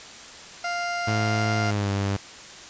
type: tone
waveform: 20% pulse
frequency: 698.5 Hz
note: F5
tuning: in tune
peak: -21 dBFS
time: 0.64-1.71 s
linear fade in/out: 5 ms
type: tone with pitch glide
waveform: sawtooth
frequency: 108.3 to 99.31 Hz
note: A2 to G2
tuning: -27 to +23 cents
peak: -19 dBFS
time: 1.07-2.17 s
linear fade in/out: 10 ms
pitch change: -150 cents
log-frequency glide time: 1.58-1.9 s
effects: white hiss -42 dBFS RMS until 2.69 s + resampled to 16000 Hz